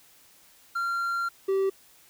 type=tone pair in turn; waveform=triangle; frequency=1380 / 387.2 Hz; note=F6 / G4; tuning=-21 / -21 cents; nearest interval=octave + minor seventh; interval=2200 cents; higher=first; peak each=-24 / -20 dBFS; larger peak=second; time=0.75-1.29 / 1.48-1.7 s; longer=first; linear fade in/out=10 ms; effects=white hiss -57 dBFS RMS until 2.09 s